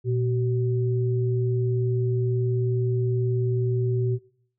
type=tone pair together; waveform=sine; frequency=119.3 / 380.1 Hz; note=A#2 / F#4; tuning=+41 / +47 cents; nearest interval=octave + minor sixth; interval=2006 cents; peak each=-22 / -27 dBFS; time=0.04-4.19 s; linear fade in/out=50 ms; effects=noise-tail reverb RT60 0.6 s tail -21 dB re dry